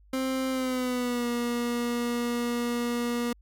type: tone with pitch glide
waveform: 30% pulse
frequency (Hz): 262.4 to 239.2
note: C4 to A#3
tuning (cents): +5 to +45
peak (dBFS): -24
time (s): 0.13-3.33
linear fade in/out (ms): 5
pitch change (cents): -160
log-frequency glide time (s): 0.5-1.27
effects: added 50 Hz sine -54 dBFS peak until 3.41 s